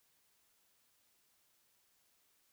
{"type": "silence", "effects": ["white hiss -74 dBFS RMS until 2.52 s"]}